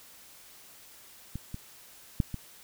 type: clicks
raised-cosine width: 5 ms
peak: -23 / -24 / -12 / -22 dBFS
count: 4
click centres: 1.356 / 1.544 / 2.202 / 2.343 s
effects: white hiss -53 dBFS RMS until 2.63 s